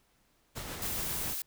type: noise with tremolo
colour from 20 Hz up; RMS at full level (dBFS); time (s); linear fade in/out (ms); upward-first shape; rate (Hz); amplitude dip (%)
pink; -39; 0.55-1.35; 20; sine; 7.4; 30
type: noise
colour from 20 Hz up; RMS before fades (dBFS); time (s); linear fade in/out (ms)
blue; -36; 0.82-1.42; 2
effects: pink hiss -70 dBFS RMS until 1.46 s